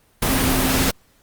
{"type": "tone in noise", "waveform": "sine", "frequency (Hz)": 262.8, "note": "C4", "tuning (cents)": 8, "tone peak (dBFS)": -22, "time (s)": [0.28, 0.89], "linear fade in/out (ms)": 5, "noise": "pink", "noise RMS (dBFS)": -19, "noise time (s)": [0.22, 0.91], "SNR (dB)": -6, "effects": ["pink hiss -58 dBFS RMS until 1.22 s", "Opus 32 kbps"]}